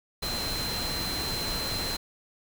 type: tone in noise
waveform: sine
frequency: 4098 Hz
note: C8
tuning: 37 cents flat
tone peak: -32 dBFS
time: 0.22-1.97 s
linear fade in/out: 10 ms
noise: pink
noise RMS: -33 dBFS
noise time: 0.22-1.97 s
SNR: -2 dB
effects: none